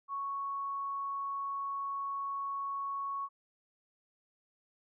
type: tone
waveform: sine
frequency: 1108.7 Hz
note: C#6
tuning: in tune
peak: -34 dBFS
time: 0.08-3.29 s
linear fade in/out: 50 ms
effects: none